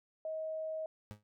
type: tone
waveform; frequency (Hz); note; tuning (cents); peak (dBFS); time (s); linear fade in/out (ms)
sine; 633; D#5; +30; -36; 0.25-0.86; 2
type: tone with exponential decay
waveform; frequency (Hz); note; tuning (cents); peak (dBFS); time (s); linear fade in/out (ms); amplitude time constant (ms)
30% pulse; 104.8; G#2; +16; -38; 1.11-1.23; 0; 26
effects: none